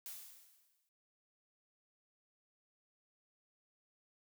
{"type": "noise with exponential decay", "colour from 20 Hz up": "blue", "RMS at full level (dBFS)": -45, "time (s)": [0.06, 0.89], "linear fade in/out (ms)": 0, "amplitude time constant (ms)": 180, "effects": ["noise-tail reverb RT60 0.3 s tail -22 dB re dry"]}